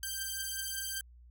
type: beating tone pair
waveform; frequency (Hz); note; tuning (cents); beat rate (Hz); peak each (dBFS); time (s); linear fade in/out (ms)
5% pulse; 1568 / 1573.3; G6 / G6; 0 / +6; 5.3; -27 / -28; 0.03-1.01; 2
effects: added 60 Hz sine -53 dBFS peak until 1.3 s